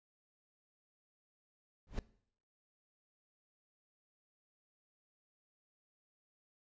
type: noise with exponential growth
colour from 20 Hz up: brown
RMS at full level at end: -31 dBFS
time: 1.87-1.99 s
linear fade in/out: 1 ms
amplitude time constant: 26 ms
effects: noise-tail reverb RT60 0.6 s tail -20 dB re dry + resampled to 16000 Hz